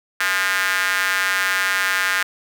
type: tone with high-pass filter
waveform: square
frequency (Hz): 94.8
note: F#2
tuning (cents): +43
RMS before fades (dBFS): -20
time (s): 0.2-2.23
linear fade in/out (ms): 5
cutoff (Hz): 1600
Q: 3.3
effects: none